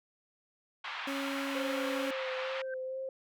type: band-pass noise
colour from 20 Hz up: pink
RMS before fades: -40 dBFS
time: 0.84-2.62 s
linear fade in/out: 5 ms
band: 920 to 3400 Hz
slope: 24 dB/octave
type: tone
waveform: 30% pulse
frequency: 275.5 Hz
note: C#4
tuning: 11 cents flat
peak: -32 dBFS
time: 1.07-2.11 s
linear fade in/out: 5 ms
type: tone with vibrato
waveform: sine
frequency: 523.3 Hz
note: C5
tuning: in tune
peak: -35 dBFS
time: 1.55-3.09 s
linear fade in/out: 2 ms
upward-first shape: sine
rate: 2.2 Hz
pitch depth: 20 cents each way
type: tone with exponential growth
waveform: sine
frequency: 1559 Hz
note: G6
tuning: 10 cents flat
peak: -38 dBFS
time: 2.53-2.74 s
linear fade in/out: 2 ms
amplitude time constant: 44 ms
effects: none